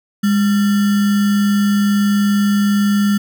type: tone with sample-and-hold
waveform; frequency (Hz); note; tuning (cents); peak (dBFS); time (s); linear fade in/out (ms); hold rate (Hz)
sine; 203.8; G#3; -32; -11; 0.23-3.18; 10; 1575
effects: none